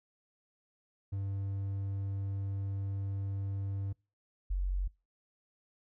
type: tone pair in turn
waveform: triangle / sine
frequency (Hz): 98.3 / 46.26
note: G2 / F#1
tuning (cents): +5 / 0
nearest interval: octave + minor second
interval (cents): 1305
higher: first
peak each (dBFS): -31 / -29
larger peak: second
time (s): 1.12-3.93 / 4.5-4.88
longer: first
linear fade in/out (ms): 10
effects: noise-tail reverb RT60 0.3 s tail -26 dB re dry